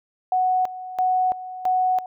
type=tone with tremolo; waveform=sine; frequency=740 Hz; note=F#5; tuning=in tune; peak=-17 dBFS; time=0.32-2.06 s; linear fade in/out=2 ms; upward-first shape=square; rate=1.5 Hz; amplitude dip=80%; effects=none